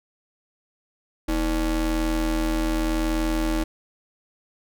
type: ring-modulated tone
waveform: square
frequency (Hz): 138.59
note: C#3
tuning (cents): 0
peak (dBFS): -19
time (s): 1.28-3.64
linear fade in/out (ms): 10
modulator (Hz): 179
effects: none